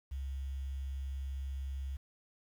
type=tone with quantisation; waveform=sine; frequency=67.6 Hz; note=C#2; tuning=43 cents flat; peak=-36 dBFS; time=0.11-1.97 s; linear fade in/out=10 ms; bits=10; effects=none